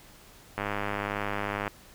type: click train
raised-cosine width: 0.5 ms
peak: -15 dBFS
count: 113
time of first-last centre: 0.58-1.678 s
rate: 102 Hz
effects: pink hiss -53 dBFS RMS until 1.94 s